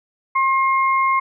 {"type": "tone pair together", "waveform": "sine", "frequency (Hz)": [1070, 2131], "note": ["C6", "C7"], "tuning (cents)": [38, 31], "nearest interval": "octave", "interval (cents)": 1193, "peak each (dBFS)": [-15, -22], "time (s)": [0.35, 1.2], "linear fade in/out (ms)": 10, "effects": []}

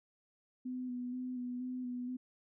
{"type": "tone with vibrato", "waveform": "sine", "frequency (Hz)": 250, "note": "B3", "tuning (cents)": 21, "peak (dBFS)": -37, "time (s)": [0.65, 2.17], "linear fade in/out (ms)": 10, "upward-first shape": "square", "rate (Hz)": 2.1, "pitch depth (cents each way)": 21, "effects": []}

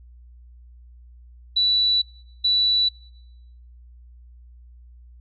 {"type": "tone bursts at uneven times", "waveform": "sine", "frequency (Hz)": 3951, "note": "B7", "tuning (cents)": 0, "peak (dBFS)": -16, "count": 2, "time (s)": [[1.56, 2.02], [2.44, 2.89]], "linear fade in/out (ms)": 10, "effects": ["noise-tail reverb RT60 0.9 s tail -25 dB re dry", "added 60 Hz sine -44 dBFS peak until 5.2 s"]}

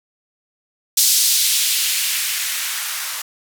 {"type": "noise with band-pass filter sweep", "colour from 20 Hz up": "violet", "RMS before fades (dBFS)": -19, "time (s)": [0.97, 3.22], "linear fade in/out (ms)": 5, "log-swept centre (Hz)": [4900, 1100], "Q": 1.2, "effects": []}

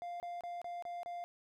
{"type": "tone bursts", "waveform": "triangle", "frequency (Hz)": 698.5, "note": "F5", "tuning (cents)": 0, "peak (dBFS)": -38, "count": 6, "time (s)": [0.02, 1.24], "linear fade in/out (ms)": 0, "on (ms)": 180, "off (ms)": 28, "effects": []}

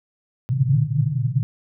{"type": "band-pass noise", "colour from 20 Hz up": "white", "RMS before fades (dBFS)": -20, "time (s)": [0.49, 1.43], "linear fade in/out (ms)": 0, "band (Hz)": [110, 150], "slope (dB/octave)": 96, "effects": []}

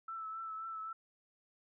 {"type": "tone with vibrato", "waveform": "sine", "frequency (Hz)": 1318.5, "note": "E6", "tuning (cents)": 0, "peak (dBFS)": -40, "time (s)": [0.08, 0.93], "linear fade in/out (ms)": 5, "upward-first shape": "triangle", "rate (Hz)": 3.8, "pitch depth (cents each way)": 32, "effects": []}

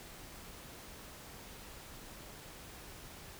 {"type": "silence", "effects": ["pink hiss -51 dBFS RMS until 3.39 s"]}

